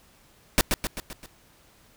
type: noise with echo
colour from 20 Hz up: pink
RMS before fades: -18 dBFS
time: 0.58-0.61 s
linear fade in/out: 0 ms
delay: 130 ms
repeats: 5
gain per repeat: -5 dB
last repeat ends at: 1.26 s
effects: pink hiss -58 dBFS RMS until 1.96 s